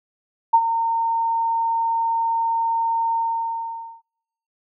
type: tone with ADSR envelope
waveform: sine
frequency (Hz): 915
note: A#5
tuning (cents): -32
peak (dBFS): -8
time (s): 0.53-4.02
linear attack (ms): 12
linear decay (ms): 58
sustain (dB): -10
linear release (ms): 870
effects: noise-tail reverb RT60 0.8 s tail -24 dB re dry